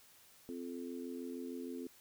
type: harmonic tone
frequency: 86.5 Hz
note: F2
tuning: 16 cents flat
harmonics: 3 / 4 / 5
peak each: -43 / -47 / -48 dBFS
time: 0.49-1.87 s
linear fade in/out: 0 ms
effects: white hiss -63 dBFS RMS until 2 s